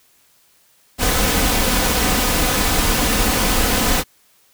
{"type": "noise with comb filter", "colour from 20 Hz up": "pink", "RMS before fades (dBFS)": -17, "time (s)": [0.98, 4.04], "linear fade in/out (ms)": 50, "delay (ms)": 4, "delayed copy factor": 0.5, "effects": ["white hiss -56 dBFS RMS until 4.53 s"]}